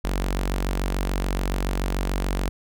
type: tone with notch filter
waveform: sawtooth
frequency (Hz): 46.96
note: F#1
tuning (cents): +26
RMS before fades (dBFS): -25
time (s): 0.04-2.49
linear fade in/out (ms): 0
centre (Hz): 100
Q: 1.1
effects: none